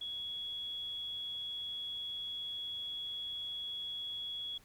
sine tone, 3353 Hz, G#7, 16 cents sharp, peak -38 dBFS, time 0.01-4.58 s, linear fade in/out 5 ms, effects added 102 Hz sine -70 dBFS peak until 4.64 s + pink hiss -64 dBFS RMS until 4.64 s

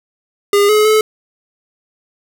square tone with pitch steps, 406 / 425.4 / 432.2 Hz, G#4 / G#4 / A4, -39 / +42 / -31 cents, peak -9 dBFS, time 0.53-1.01 s, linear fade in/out 2 ms, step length 160 ms, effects 8-bit

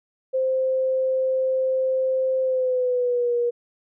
sine tone with pitch glide, 522 to 478.7 Hz, C5 to A#4, -4 to +46 cents, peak -19 dBFS, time 0.33-3.51 s, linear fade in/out 20 ms, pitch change -150 cents, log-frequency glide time 2.42-3.35 s, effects none

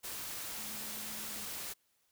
sine tone in noise, 213.2 Hz, G#3, 46 cents sharp, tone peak -53 dBFS, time 0.57-1.46 s, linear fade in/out 20 ms, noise white, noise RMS -42 dBFS, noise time 0.03-1.74 s, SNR -14 dB, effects white hiss -75 dBFS RMS until 2.11 s

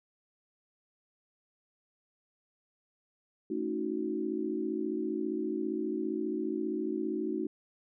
sine chord, D# half-diminished seventh, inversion second, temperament equal with one note detuned, 220 / 277.2 / 315.1 / 370 Hz, A3 / C#4 / D#4 / F#4, 0 / 0 / +22 / 0 cents, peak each -38 / -39 / -34 / -35 dBFS, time 3.5-7.47 s, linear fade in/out 5 ms, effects none

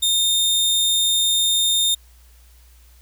sawtooth tone, 3646 Hz, A#7, 39 cents flat, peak -13 dBFS, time 0.02-1.95 s, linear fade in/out 10 ms, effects added 60 Hz sine -47 dBFS peak until 3.01 s + white hiss -56 dBFS RMS until 3.01 s

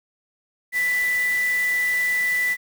sine tone in noise, 1982 Hz, B6, 6 cents sharp, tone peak -19 dBFS, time 0.72-2.57 s, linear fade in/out 50 ms, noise white, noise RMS -35 dBFS, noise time 0.72-2.57 s, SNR +13 dB, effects none

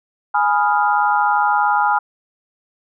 sine chord, F half-diminished seventh, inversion first, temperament equal, 830.6 / 987.8 / 1244.5 / 1396.9 Hz, Ab5 / Cb6 / Eb6 / F6, 0 / 0 / 0 / 0 cents, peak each -16 / -20 / -22 / -20 dBFS, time 0.34-1.99 s, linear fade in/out 10 ms, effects none

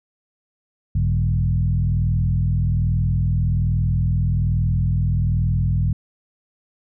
sine tone with frequency modulation, 102.2 Hz, G#2, 27 cents flat, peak -16 dBFS, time 0.95-5.93 s, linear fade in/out 5 ms, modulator 41.2 Hz, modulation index 1.3, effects none

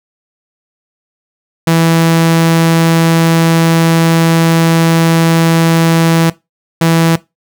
sawtooth tone pair in turn, 164.8 / 164.8 Hz, E3 / E3, 0 / 0 cents, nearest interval unison, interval 0 cents, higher neither, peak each -3 dBFS, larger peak neither, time 1.67-6.3 / 6.81-7.16 s, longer first, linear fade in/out 5 ms, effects noise-tail reverb RT60 0.2 s tail -19 dB re dry

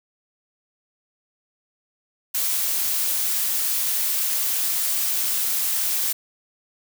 blue noise, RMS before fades -23 dBFS, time 2.34-6.13 s, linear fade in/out 10 ms, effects none

